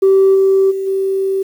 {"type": "tone with level steps", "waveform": "sine", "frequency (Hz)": 386.4, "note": "G4", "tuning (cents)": -25, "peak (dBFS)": [-5, -7, -17, -13], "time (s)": [0.02, 1.43], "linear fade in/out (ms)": 10, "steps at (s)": [0.34, 0.7, 0.86], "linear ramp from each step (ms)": 20, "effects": ["tanh soft clip ceiling -4 dBFS", "7-bit"]}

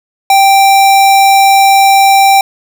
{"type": "tone", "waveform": "square", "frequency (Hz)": 784, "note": "G5", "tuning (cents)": 0, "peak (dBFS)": -4, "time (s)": [0.3, 2.41], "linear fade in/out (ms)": 2, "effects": []}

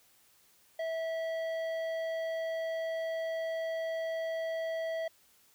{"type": "tone with tanh clipping", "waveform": "triangle", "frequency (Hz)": 652, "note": "E5", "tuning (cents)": -19, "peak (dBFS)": -34, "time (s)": [0.79, 5.08], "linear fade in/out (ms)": 5, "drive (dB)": 15, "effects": ["white hiss -65 dBFS RMS until 5.54 s"]}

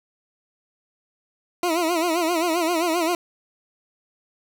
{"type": "tone with vibrato", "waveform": "20% pulse", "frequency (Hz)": 336.4, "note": "E4", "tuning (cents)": 35, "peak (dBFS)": -15, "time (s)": [1.63, 3.15], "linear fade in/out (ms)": 2, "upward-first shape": "sine", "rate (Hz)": 7.6, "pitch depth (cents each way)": 110, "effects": []}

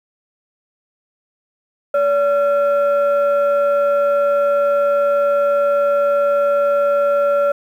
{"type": "tone pair together", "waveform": "sine", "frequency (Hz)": [571, 1367.5], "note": ["D5", "F6"], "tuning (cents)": [-49, -37], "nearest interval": "octave + minor third", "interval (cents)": 1512, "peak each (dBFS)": [-12, -20], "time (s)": [1.94, 7.52], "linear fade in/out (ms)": 5, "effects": ["tanh soft clip ceiling -8 dBFS", "8-bit"]}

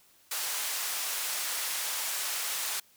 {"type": "band-pass noise", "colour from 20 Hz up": "white", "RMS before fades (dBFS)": -33, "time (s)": [0.31, 2.8], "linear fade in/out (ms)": 5, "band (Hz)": [710, 14000], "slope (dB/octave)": 12, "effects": ["white hiss -62 dBFS RMS until 2.96 s"]}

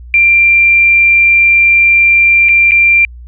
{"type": "tone with dropouts", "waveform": "sine", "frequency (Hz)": 2371, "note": "D7", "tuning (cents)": 16, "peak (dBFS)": -4, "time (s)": [0.14, 3.05], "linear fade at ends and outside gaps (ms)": 1, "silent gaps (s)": [[2.487, 2.491], [2.71, 2.718]], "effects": ["added 60 Hz sine -28 dBFS peak until 3.27 s"]}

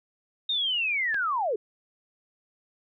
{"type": "linear sweep", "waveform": "sine", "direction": "down", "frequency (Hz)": [3729, 386.2], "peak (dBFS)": -24, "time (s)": [0.49, 1.56], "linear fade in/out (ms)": 5}
{"type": "click", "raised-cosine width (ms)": 0.3, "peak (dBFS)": -22, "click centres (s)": 1.144}
{"effects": []}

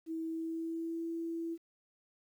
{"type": "tone with pitch glide", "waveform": "sine", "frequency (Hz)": [324.3, 332.1], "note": ["E4", "E4"], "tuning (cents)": [-28, 13], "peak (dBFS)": -35, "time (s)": [0.06, 1.58], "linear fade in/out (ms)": 50, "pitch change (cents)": 41, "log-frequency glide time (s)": [0.26, 1.05], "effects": ["11-bit"]}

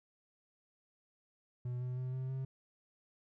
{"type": "tone with pitch steps", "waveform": "triangle", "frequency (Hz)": [123.47, 125.63, 127.82, 130.06, 132.33], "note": ["B2", "B2", "C3", "C3", "C3"], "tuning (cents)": [0, 30, -40, -10, 20], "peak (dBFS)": -34, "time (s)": [1.65, 2.45], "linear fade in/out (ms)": 5, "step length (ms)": 160, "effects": []}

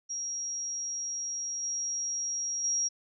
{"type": "tone with level steps", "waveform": "sine", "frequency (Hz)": 5650, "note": "F8", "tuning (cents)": 19, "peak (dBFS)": [-32, -30, -26], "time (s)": [0.09, 2.89], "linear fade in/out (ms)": 20, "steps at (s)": [1.63, 2.64], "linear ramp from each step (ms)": 2, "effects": []}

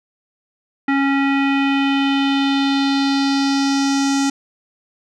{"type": "tone with low-pass filter sweep", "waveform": "square", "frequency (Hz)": 275.7, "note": "C#4", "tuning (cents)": -9, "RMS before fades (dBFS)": -17, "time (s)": [0.88, 4.3], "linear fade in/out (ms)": 5, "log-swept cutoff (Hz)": [2000, 6700], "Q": 2.9, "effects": []}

